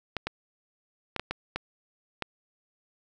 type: clicks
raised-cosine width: 0.3 ms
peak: -14 dBFS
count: 7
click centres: 0.167 / 0.27 / 1.163 / 1.196 / 1.31 / 1.56 / 2.223 s
effects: none